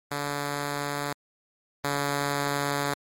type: tone pair in turn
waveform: 5% pulse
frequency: 143.9 / 142.58 Hz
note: D3 / C#3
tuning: -35 / +49 cents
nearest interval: unison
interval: 16 cents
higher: first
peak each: -17 / -14 dBFS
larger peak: second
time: 0.11-1.13 / 1.84-2.94 s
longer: second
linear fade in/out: 5 ms
effects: MP3 64 kbps